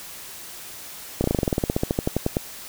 slowing click train, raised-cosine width 2 ms, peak -7 dBFS, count 20, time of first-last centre 1.21-2.369 s, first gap 31 ms, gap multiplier 1.07, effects white hiss -39 dBFS RMS until 2.68 s

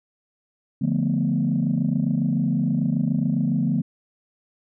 sine chord, B half-diminished seventh, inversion first, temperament equal, 146.83 / 174.61 / 220 / 246.9 Hz, D3 / F3 / A3 / B3, 0 / 0 / 0 / 0 cents, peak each -24 dBFS, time 0.81-3.82 s, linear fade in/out 10 ms, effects tanh soft clip ceiling -12 dBFS

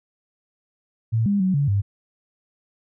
sine tone with pitch steps, 112.9 / 201.9 / 187.2 / 142.2 / 100.3 Hz, A2 / G#3 / F#3 / C#3 / G2, +45 / -49 / +20 / +45 / +40 cents, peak -17 dBFS, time 1.12-1.82 s, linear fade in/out 20 ms, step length 140 ms, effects none

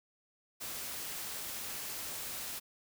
white noise, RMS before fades -41 dBFS, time 0.6-2.6 s, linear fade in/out 20 ms, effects none

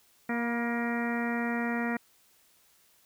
harmonic tone with a mistuned harmonic, 235.5 Hz, A#3, 18 cents sharp, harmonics 1 / 2 / 3 / 4 / 5 / 6 / 7 / 8 / 9 / 10, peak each -30 / -38 / -38 / -41 / -46 / -39 / -46 / -36 / -49 / -44 dBFS, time 0.29-1.97 s, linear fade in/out 5 ms, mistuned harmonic 4, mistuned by +29 cents, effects white hiss -64 dBFS RMS until 3.05 s

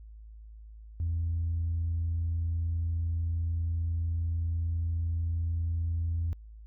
sine tone, 83.5 Hz, E2, 23 cents sharp, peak -26 dBFS, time 1-6.33 s, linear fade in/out 0 ms, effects tanh soft clip ceiling -24 dBFS + added 54 Hz sine -45 dBFS peak until 6.66 s

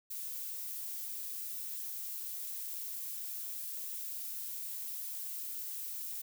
violet noise, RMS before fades -41 dBFS, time 0.1-6.22 s, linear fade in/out 10 ms, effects none

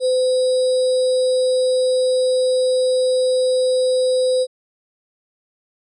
sine tone with sample-and-hold, 510 Hz, C5, 44 cents flat, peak -14 dBFS, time 0-4.47 s, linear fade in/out 50 ms, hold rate 4410 Hz, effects resampled to 24000 Hz

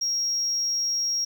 sine tone, 5600 Hz, F8, 4 cents sharp, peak -21 dBFS, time 0.01-1.25 s, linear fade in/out 10 ms, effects tanh soft clip ceiling -21 dBFS + 9-bit

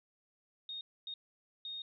sine tone bursts at uneven times, 3709 Hz, A#7, 9 cents flat, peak -40 dBFS, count 3, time 0.69-0.81 / 1.07-1.14 / 1.65-1.82 s, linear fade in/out 2 ms, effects none

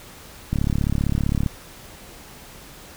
click train, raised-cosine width 5 ms, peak -9 dBFS, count 34, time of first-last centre 0.53-1.462 s, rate 35.4 Hz, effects pink hiss -43 dBFS RMS until 2.96 s

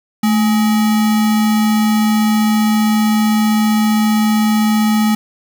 sine tone with sample-and-hold, 217.3 Hz, A3, 21 cents flat, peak -10 dBFS, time 0.23-5.15 s, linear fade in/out 5 ms, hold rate 1050 Hz, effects none

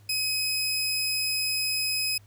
25% pulse tone pair together, 2534 / 5068 Hz, D#7 / D#8, +31 / +31 cents, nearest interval octave, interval 1200 cents, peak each -25 dBFS, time 0.09-2.18 s, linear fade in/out 5 ms, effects added 102 Hz sine -51 dBFS peak until 2.26 s + pink hiss -62 dBFS RMS until 2.26 s

